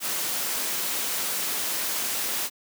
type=noise; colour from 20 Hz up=white; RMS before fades=-28 dBFS; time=0-2.5 s; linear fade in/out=50 ms; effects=high-pass 200 Hz 12 dB/octave